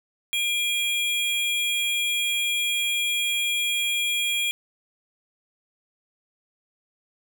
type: tone pair together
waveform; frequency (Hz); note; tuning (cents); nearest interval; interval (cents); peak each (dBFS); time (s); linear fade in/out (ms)
square; 2400 / 3298; D7 / G#7; +37 / -13; tritone; 550; -26; 0.33-4.51; 0
effects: none